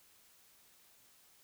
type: silence
effects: white hiss -65 dBFS RMS until 1.43 s